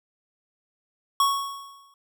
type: tone with exponential decay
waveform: square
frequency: 1108.7 Hz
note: C#6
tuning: in tune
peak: -17 dBFS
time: 1.2-1.94 s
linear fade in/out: 2 ms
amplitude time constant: 160 ms
effects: none